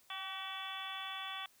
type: harmonic tone with a mistuned harmonic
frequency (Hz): 380.9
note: G4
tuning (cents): -50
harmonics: 2 / 3 / 4 / 5 / 6 / 7 / 8 / 9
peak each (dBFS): -49 / -46 / -51 / -51 / -52 / -50 / -51 / -45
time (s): 0.1-1.46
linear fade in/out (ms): 2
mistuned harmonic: 2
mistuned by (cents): +31
effects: white hiss -67 dBFS RMS until 1.6 s